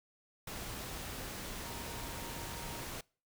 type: tone in noise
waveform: sine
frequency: 932.3 Hz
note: A#5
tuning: in tune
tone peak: -51 dBFS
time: 1.64-2.84 s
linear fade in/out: 5 ms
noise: pink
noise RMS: -43 dBFS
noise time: 0.47-3.01 s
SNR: -11 dB
effects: noise-tail reverb RT60 0.4 s tail -25 dB re dry